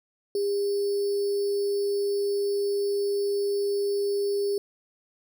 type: tone with sample-and-hold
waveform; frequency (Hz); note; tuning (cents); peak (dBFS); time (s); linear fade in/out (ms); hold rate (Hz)
sine; 402.8; G4; +47; -23; 0.35-4.58; 2; 4900
effects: none